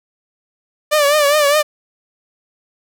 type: tone with vibrato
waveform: sawtooth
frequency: 587.3 Hz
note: D5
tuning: in tune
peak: -7 dBFS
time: 0.91-1.63 s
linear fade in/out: 20 ms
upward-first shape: triangle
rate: 4.9 Hz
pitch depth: 91 cents each way
effects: none